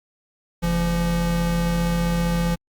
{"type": "tone pair together", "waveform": "square", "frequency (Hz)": [45.2, 170.8], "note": ["F#1", "F3"], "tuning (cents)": [-40, -38], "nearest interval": "octave + major seventh", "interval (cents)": 2302, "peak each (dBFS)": [-26, -21], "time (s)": [0.62, 2.56], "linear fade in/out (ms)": 20, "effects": ["Opus 48 kbps"]}